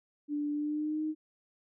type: tone with pitch glide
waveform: sine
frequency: 293.7 to 310.1 Hz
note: D4 to D#4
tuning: 0 to -6 cents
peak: -30 dBFS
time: 0.28-1.15 s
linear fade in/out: 50 ms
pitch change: +94 cents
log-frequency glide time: 0.52-1.04 s
effects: none